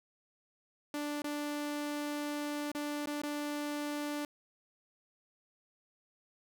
sawtooth tone with dropouts, 293.7 Hz, D4, in tune, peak -31 dBFS, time 0.94-4.25 s, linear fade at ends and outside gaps 2 ms, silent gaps 1.22-1.242 / 2.717-2.749 / 3.059-3.072 / 3.218-3.234 s, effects none

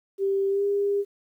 sine tone with pitch glide, 392 to 402.8 Hz, G4 to G4, 0 to +47 cents, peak -21 dBFS, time 0.18-1.05 s, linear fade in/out 50 ms, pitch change +47 cents, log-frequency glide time 0.49-0.64 s, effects 10-bit

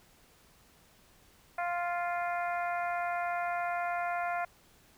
harmonic tone, 349.2 Hz, F4, in tune, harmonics 2 / 3 / 4 / 5 / 6 / 7, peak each -32 / -40 / -38 / -44 / -43 / -47 dBFS, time 1.58-4.45 s, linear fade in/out 5 ms, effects pink hiss -62 dBFS RMS until 4.97 s

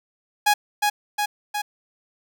sawtooth tone with echo, 830.6 Hz, G#5, in tune, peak -11 dBFS, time 0.46-0.54 s, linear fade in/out 10 ms, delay 360 ms, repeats 3, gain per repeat -3 dB, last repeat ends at 1.62 s, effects none

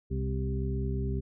harmonic tone with a mistuned harmonic, 65.41 Hz, C2, in tune, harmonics 1 / 2 / 3 / 4 / 6, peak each -31 / -33 / -38 / -41 / -38 dBFS, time 0.1-1.21 s, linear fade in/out 20 ms, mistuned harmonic 3, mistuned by +33 cents, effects none

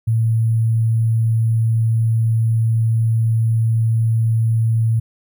sine tone with sample-and-hold, 113 Hz, A2, 47 cents sharp, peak -13 dBFS, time 0.07-5 s, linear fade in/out 10 ms, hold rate 11025 Hz, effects none

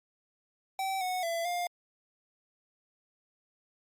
square tone with pitch steps, 770 / 735 / 672 / 705 Hz, G5 / F#5 / E5 / F5, -31 / -12 / +33 / +16 cents, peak -31 dBFS, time 0.79-1.67 s, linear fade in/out 2 ms, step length 220 ms, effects Opus 48 kbps

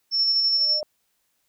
sine tone with tremolo, 5400 Hz, E8, 41 cents sharp, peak -17 dBFS, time 0.11-0.81 s, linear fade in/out 50 ms, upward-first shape square, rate 12 Hz, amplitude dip 25%
sine tone with exponential growth, 607 Hz, D#5, 43 cents flat, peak -26 dBFS, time 0.44-0.83 s, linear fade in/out 1 ms, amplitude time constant 84 ms
effects white hiss -71 dBFS RMS until 1.48 s

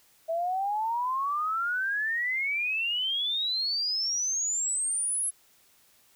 sine exponential sweep, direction up, 646 to 11000 Hz, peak -26 dBFS, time 0.28-5.31 s, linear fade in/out 20 ms, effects white hiss -62 dBFS RMS until 6.15 s

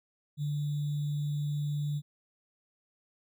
sine tone with sample-and-hold, 146.83 Hz, D3, in tune, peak -29 dBFS, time 0.37-2.02 s, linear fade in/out 50 ms, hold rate 3675 Hz, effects none

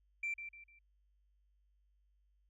sine tone with echo, 2349 Hz, D7, in tune, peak -34 dBFS, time 0.23-0.34 s, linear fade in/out 5 ms, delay 150 ms, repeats 3, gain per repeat -9 dB, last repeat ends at 0.79 s, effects tanh soft clip ceiling -32 dBFS + added 50 Hz sine -70 dBFS peak until 2.49 s

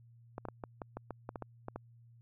clicks, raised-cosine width 1 ms, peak -26 dBFS, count 12, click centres 0.381 / 0.453 / 0.486 / 0.638 / 0.818 / 0.97 / 1.107 / 1.291 / 1.358 / 1.423 / 1.684 / 1.76 s, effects added 117 Hz sine -57 dBFS peak until 2.21 s

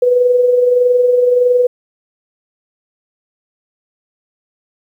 sine tone with amplitude modulation, 493.9 Hz, B4, in tune, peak -6 dBFS, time 0.02-1.67 s, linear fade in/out 5 ms, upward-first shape sine, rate 21.6 Hz, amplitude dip 45%, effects 8-bit

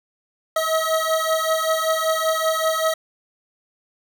25% pulse beating tone pair, 638 / 643.2 Hz, D#5 / E5, +43 / -43 cents, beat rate 5.2 Hz, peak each -18 dBFS, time 0.56-2.94 s, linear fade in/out 5 ms, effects none

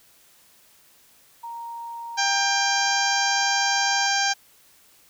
sine tone with pitch glide, 932.3 to 939.3 Hz, A#5 to A#5, 0 to +13 cents, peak -32 dBFS, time 1.43-4.07 s, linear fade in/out 10 ms, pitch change +13 cents, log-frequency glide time 2.3-2.93 s
harmonic tone, 794 Hz, G5, 22 cents sharp, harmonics 1 / 2 / 3 / 4 / 5 / 6 / 7 / 8 / 9, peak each -25 / -25 / -31 / -31 / -34 / -29 / -29 / -29 / -39 dBFS, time 2.17-4.34 s, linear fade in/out 20 ms
effects white hiss -56 dBFS RMS until 5.09 s

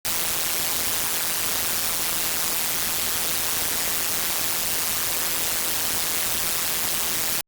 white noise with amplitude modulation, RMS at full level -20 dBFS, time 0.05-7.41 s, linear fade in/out 0 ms, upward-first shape sine, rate 166 Hz, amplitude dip 95%, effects Opus 48 kbps

